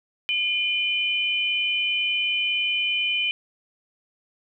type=tone pair together; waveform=sine; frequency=2413 / 3035 Hz; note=D7 / F#7; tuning=+46 / +43 cents; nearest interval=major third; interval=397 cents; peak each=-24 dBFS; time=0.29-3.31 s; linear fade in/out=0 ms; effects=none